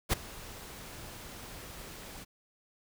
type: noise with ADSR envelope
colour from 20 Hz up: pink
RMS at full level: -26 dBFS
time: 0.09-2.25 s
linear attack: 41 ms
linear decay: 8 ms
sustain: -20 dB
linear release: 23 ms
effects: none